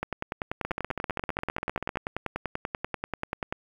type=two click trains; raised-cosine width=0.5 ms; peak=-15 / -14 dBFS; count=21 / 37; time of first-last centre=0.65-1.957 / 0.03-3.525 s; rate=15.3 / 10.3 Hz; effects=8-bit